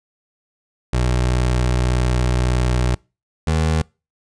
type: tone pair in turn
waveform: 25% pulse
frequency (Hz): 61.74 / 79.34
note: B1 / D#2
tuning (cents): 0 / +34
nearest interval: major third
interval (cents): 434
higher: second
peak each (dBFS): -12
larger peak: neither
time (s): 0.93-2.95 / 3.47-3.82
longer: first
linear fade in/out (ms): 5
effects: noise-tail reverb RT60 0.3 s tail -26 dB re dry + resampled to 22050 Hz